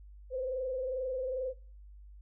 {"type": "tone with frequency modulation", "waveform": "sine", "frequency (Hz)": 516, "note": "C5", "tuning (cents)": -24, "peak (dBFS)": -32, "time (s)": [0.3, 1.54], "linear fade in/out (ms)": 50, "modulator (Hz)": 22.4, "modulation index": 0.82, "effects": ["noise-tail reverb RT60 0.4 s tail -23 dB re dry", "added 50 Hz sine -49 dBFS peak until 2.21 s"]}